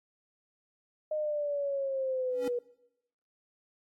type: exponential sweep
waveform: sine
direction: down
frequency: 618 to 481.3 Hz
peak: -29 dBFS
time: 1.11-2.59 s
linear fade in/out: 5 ms
type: tone with exponential growth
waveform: square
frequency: 277.2 Hz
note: C#4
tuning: in tune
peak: -32 dBFS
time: 2.29-2.48 s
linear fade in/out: 2 ms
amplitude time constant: 40 ms
effects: noise-tail reverb RT60 0.9 s tail -23 dB re dry + AAC 48 kbps